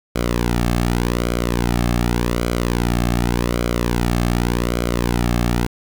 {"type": "tone with flanger", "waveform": "sawtooth", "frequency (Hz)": 59.4, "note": "A#1", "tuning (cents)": 33, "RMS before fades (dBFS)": -19, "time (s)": [0.15, 5.67], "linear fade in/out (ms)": 10, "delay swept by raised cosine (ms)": [1.1, 2.08], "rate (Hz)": 0.86, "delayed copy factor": -0.7, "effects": ["7-bit"]}